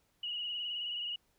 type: tone with vibrato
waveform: sine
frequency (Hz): 2900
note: F#7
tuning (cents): -35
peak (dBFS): -35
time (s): 0.23-1.16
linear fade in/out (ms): 5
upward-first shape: triangle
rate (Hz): 19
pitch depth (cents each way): 50
effects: pink hiss -74 dBFS RMS until 1.38 s